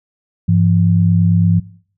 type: tone pair together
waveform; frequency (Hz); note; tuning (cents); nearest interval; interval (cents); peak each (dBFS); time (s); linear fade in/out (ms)
sine; 101.2 / 170.2; G#2 / F3; -44 / -44; major sixth; 900; -12; 0.48-1.6; 10
effects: noise-tail reverb RT60 0.5 s tail -19 dB re dry